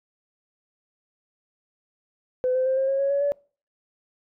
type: tone with pitch steps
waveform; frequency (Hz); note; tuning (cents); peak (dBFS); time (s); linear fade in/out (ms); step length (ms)
sine; 507 / 515.9 / 524.9 / 534.1 / 543.4 / 552.9 / 562.6 / 572.4; B4 / C5 / C5 / C5 / C#5 / C#5 / C#5 / D5; +45 / -24 / +5 / +36 / -35 / -5 / +26 / -45; -19; 2.44-3.32; 0; 110
effects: noise-tail reverb RT60 0.4 s tail -25 dB re dry + tanh soft clip ceiling -15 dBFS